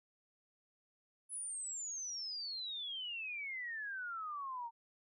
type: exponential sweep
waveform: sine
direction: down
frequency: 10340 to 909 Hz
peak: -40 dBFS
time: 1.29-4.71 s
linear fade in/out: 50 ms
effects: none